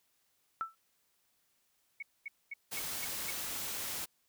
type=tone with exponential decay; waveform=sine; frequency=1328 Hz; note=E6; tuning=12 cents sharp; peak=-29 dBFS; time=0.61-0.75 s; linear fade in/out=0 ms; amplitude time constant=30 ms
type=tone bursts; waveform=sine; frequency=2217 Hz; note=C#7; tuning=in tune; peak=-38 dBFS; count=6; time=2-3.306 s; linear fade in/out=5 ms; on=26 ms; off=230 ms
type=noise; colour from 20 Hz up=white; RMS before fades=-39 dBFS; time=2.71-4.06 s; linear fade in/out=20 ms
effects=white hiss -75 dBFS RMS until 4.28 s